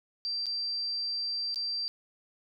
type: tone with dropouts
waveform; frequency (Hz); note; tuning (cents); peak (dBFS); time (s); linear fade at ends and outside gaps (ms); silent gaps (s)
sine; 4700; D8; +1; -30; 0.25-1.88; 0; 0.458-0.466 / 1.544-1.559
effects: none